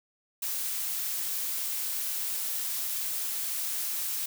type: noise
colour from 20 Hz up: blue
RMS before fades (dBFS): -32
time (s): 0.42-4.26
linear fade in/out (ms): 5
effects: none